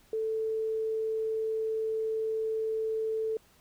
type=tone; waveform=sine; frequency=441.2 Hz; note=A4; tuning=5 cents sharp; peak=-28 dBFS; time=0.13-3.37 s; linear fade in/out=2 ms; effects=pink hiss -62 dBFS RMS until 3.6 s